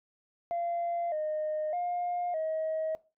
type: tone with pitch steps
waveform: sine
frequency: 688 / 615 / 708 / 634 Hz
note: F5 / D#5 / F5 / D#5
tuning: -26 / -20 / +23 / +32 cents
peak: -28 dBFS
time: 0.51-2.95 s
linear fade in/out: 0 ms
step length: 610 ms
effects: noise-tail reverb RT60 0.3 s tail -20 dB re dry + tanh soft clip ceiling -26 dBFS